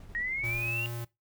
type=noise with tremolo; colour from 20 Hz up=brown; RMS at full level=-46 dBFS; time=0-0.72 s; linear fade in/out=2 ms; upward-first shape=square; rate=11 Hz; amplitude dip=25%
type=linear sweep; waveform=sine; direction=up; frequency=1864.7 to 2794 Hz; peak=-30 dBFS; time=0.15-0.86 s; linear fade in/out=0 ms
type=tone with vibrato; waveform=square; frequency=117.3 Hz; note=A#2; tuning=11 cents sharp; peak=-36 dBFS; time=0.43-1.05 s; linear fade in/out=10 ms; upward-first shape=sine; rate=2.5 Hz; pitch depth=9 cents each way
type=noise; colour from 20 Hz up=violet; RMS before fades=-47 dBFS; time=0.44-1.05 s; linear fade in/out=20 ms
effects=noise-tail reverb RT60 0.2 s tail -20 dB re dry